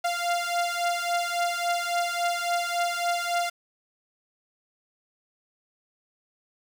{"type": "beating tone pair", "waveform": "sawtooth", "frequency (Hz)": [694, 697.6], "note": ["F5", "F5"], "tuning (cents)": [-11, -2], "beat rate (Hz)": 3.6, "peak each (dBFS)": -24, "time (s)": [0.04, 3.5], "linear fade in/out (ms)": 10, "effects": ["low-pass 11000 Hz 12 dB/octave", "8-bit"]}